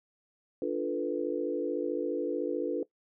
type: chord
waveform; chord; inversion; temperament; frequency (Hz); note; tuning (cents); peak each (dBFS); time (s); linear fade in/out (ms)
sine; B half-diminished seventh; first; equal; 293.7 / 349.2 / 440 / 493.9; D4 / F4 / A4 / B4; 0 / 0 / 0 / 0; -34; 0.62-2.83; 2
effects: noise-tail reverb RT60 0.1 s tail -19 dB re dry